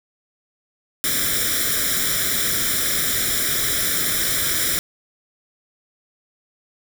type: noise with comb filter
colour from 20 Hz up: white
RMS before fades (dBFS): -21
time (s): 1.04-4.79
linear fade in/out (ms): 0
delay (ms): 0.55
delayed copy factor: +0.9
effects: none